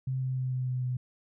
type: tone with pitch steps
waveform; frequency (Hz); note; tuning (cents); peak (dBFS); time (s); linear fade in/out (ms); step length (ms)
sine; 130.81 / 129.83 / 128.86 / 127.9 / 126.94 / 125.99; C3 / C3 / C3 / C3 / B2 / B2; 0 / -13 / -26 / -39 / +48 / +35; -28; 0.07-0.97; 5; 150
effects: none